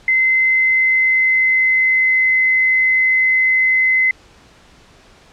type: tone with pitch glide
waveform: sine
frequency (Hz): 2060 to 2047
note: C7 to C7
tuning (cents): -28 to -38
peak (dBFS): -11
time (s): 0.08-4.11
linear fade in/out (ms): 2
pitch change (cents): -10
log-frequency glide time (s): 0.39-2.36
effects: pink hiss -47 dBFS RMS until 5.32 s + low-pass 6000 Hz 12 dB/octave